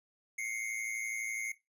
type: tone pair together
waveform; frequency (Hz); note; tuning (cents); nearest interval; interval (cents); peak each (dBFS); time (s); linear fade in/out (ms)
square; 2103 / 2215; C7 / C#7; +8 / -2; minor second; 90; -39 / -39; 0.38-1.52; 5
effects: noise-tail reverb RT60 0.2 s tail -17 dB re dry + resampled to 32000 Hz